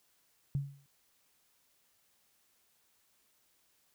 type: tone with exponential decay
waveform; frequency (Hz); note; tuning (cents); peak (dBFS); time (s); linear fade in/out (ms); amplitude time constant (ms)
sine; 139.9; C#3; +16; -27; 0.55-0.86; 0; 66
effects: white hiss -72 dBFS RMS until 3.94 s